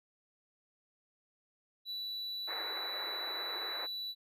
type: tone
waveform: triangle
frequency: 3951 Hz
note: B7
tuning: in tune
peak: -36 dBFS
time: 1.85-4.15 s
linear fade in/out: 50 ms
type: band-pass noise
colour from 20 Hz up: white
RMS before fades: -44 dBFS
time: 2.47-3.87 s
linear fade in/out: 20 ms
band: 330 to 2100 Hz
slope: 48 dB/octave
effects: none